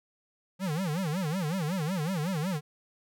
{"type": "tone with vibrato", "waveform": "square", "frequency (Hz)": 169.9, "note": "F3", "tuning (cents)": -47, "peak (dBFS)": -29, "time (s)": [0.59, 2.61], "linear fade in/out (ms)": 50, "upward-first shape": "sine", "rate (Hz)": 5.4, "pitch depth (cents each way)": 250, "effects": []}